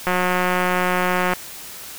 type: click train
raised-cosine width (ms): 0.5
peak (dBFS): -5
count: 230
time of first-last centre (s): 0.07-1.335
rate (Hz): 181
effects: white hiss -36 dBFS RMS until 1.98 s